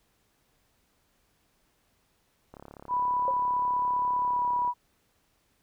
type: click train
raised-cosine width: 1 ms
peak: -31 dBFS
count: 76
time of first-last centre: 2.54-4.677 s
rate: 35.1 Hz
type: tone with pitch glide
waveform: sine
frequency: 988 to 977.8 Hz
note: B5 to B5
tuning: 0 to -18 cents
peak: -24 dBFS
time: 2.88-4.74 s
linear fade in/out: 50 ms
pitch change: -18 cents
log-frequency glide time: 4.21-4.44 s
type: tone with exponential decay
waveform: sine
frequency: 537 Hz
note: C5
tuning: 45 cents sharp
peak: -25 dBFS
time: 3.28-3.37 s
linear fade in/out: 1 ms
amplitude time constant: 18 ms
effects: pink hiss -70 dBFS RMS until 5.62 s